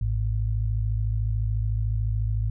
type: tone pair together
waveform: sine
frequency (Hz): 53.85 / 107.7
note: A1 / A2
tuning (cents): -37 / -37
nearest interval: octave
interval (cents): 1200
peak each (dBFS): -25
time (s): 0.01-2.5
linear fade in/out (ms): 5
effects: none